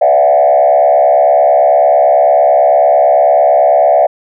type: tone with frequency modulation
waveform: sine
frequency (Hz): 659.3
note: E5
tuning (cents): 0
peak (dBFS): -4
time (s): 0.01-4.07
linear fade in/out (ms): 10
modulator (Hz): 69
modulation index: 1.4
effects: tanh soft clip ceiling 0 dBFS